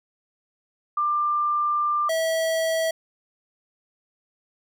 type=tone pair in turn; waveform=sine / square; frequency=1190 / 649.6 Hz; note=D6 / E5; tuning=+22 / -26 cents; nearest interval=minor seventh; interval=1048 cents; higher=first; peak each=-20 / -22 dBFS; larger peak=first; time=0.97-2.09 / 2.09-2.91 s; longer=first; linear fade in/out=5 ms; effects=none